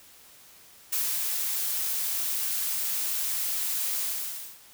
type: noise with ADSR envelope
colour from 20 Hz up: blue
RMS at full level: -27 dBFS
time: 0.92-4.6 s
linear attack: 10 ms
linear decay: 240 ms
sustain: -2 dB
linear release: 590 ms
effects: white hiss -53 dBFS RMS until 4.73 s